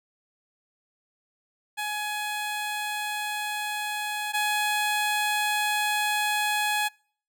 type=tone pair in turn; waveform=15% pulse; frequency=840 / 840 Hz; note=G#5 / G#5; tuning=+19 / +19 cents; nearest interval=unison; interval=0 cents; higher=neither; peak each=-22 / -17 dBFS; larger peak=second; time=1.77-4.33 / 4.33-6.89 s; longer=neither; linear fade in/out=20 ms; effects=noise-tail reverb RT60 0.5 s tail -26 dB re dry